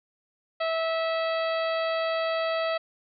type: harmonic tone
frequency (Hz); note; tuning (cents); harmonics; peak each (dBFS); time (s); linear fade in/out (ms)
652; E5; -19; 1 / 2 / 3 / 4 / 5 / 6 / 7; -26 / -32 / -36 / -38 / -40 / -42 / -43; 0.6-2.78; 10
effects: none